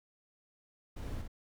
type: noise with echo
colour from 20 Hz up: brown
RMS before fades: -40 dBFS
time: 0.96-1.22 s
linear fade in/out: 10 ms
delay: 59 ms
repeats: 1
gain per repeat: -4 dB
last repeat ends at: 1.279 s
effects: none